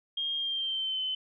sine tone with pitch glide, 3227 to 3049 Hz, G7 to G7, +50 to -49 cents, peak -29 dBFS, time 0.17-1.15 s, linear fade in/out 5 ms, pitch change -99 cents, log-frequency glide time 0.37-1.02 s, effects none

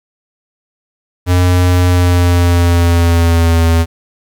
square tone with pitch glide, 89.8 to 82.82 Hz, F2 to E2, +49 to +9 cents, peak -8 dBFS, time 1.26-3.86 s, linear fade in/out 50 ms, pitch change -140 cents, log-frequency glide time 1.81-3.62 s, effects 8-bit

